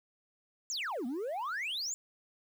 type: exponential two-way sweep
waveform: sine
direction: down then up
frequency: 7459 to 226.8 to 7459 Hz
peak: -31 dBFS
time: 0.7-1.94 s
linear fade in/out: 0 ms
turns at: 1.06 s
effects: tanh soft clip ceiling -33 dBFS + 10-bit